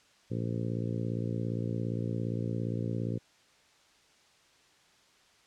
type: harmonic tone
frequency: 57.4 Hz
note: A#1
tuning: 26 cents flat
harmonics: 2 / 3 / 4 / 5 / 6 / 7 / 8 / 9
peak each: -33 / -37 / -39 / -41 / -43 / -44 / -45 / -46 dBFS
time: 0.3-3.19 s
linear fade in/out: 20 ms
effects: white hiss -63 dBFS RMS until 5.46 s + low-pass 6000 Hz 12 dB/octave